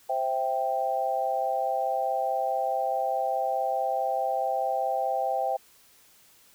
sine chord, C major, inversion none, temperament equal, 523.3 / 659.3 / 784 Hz, C5 / E5 / G5, 0 / 0 / 0 cents, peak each -31 / -30 / -27 dBFS, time 0.09-5.57 s, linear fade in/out 10 ms, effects white hiss -58 dBFS RMS until 6.54 s

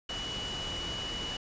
sine tone in noise, 2941 Hz, F#7, 11 cents flat, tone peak -36 dBFS, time 0.09-1.37 s, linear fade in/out 5 ms, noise pink, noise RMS -39 dBFS, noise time 0.09-1.37 s, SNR 0 dB, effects resampled to 16000 Hz

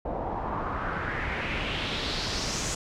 pink noise with low-pass filter sweep, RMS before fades -31 dBFS, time 0.05-2.75 s, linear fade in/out 5 ms, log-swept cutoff 680 to 7300 Hz, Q 2.9, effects none

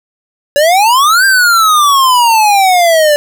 square exponential two-way sweep, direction up then down, 559 to 1600 to 581 Hz, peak -6 dBFS, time 0.56-3.16 s, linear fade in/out 0 ms, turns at 1.25 s, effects none

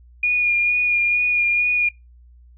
sine tone with vibrato, 2435 Hz, D#7, 38 cents flat, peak -15 dBFS, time 0.23-1.89 s, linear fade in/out 5 ms, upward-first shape sine, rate 2.2 Hz, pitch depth 19 cents each way, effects noise-tail reverb RT60 0.2 s tail -22 dB re dry + added 60 Hz sine -45 dBFS peak until 2.57 s

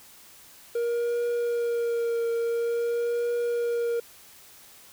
triangle tone with vibrato, 470.3 Hz, A#4, 15 cents sharp, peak -22 dBFS, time 0.75-4 s, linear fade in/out 5 ms, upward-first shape triangle, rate 0.48 Hz, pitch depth 25 cents each way, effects white hiss -51 dBFS RMS until 4.92 s

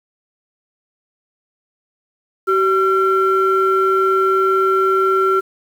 sine tone pair together, 381.9 / 1361 Hz, G4 / F6, -45 / -45 cents, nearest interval octave + minor seventh, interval 2200 cents, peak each -14 dBFS, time 2.47-5.41 s, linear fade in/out 20 ms, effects tanh soft clip ceiling -6 dBFS + 7-bit

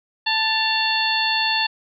harmonic tone with a mistuned harmonic, 880 Hz, A5, in tune, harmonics 1 / 2 / 3 / 4 / 5, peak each -24 / -25 / -24 / -25 / -24 dBFS, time 0.26-1.67 s, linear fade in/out 10 ms, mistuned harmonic 3, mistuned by +65 cents, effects none

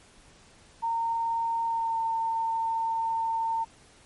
sine tone with pitch glide, 918 to 906.4 Hz, A#5 to A#5, -27 to -49 cents, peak -25 dBFS, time 0.82-3.65 s, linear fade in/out 20 ms, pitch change -22 cents, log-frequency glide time 1.66-1.99 s, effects pink hiss -56 dBFS RMS until 4.05 s + MP3 48 kbps

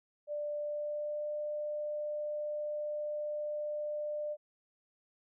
sine tone with pitch glide, 591 to 597.5 Hz, D5 to D5, +11 to +30 cents, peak -34 dBFS, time 0.27-4.37 s, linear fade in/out 50 ms, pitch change +19 cents, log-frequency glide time 0.57-1.32 s, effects none

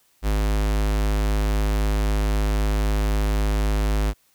square tone with notch filter, 51.91 Hz, G#1, in tune, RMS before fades -21 dBFS, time 0.22-4.14 s, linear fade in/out 50 ms, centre 110 Hz, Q 1.5, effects white hiss -62 dBFS RMS until 4.34 s

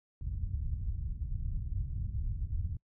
white low-pass noise, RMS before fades -35 dBFS, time 0.21-2.77 s, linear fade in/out 2 ms, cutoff 100 Hz, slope 24 dB/octave, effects noise-tail reverb RT60 0.1 s tail -26 dB re dry

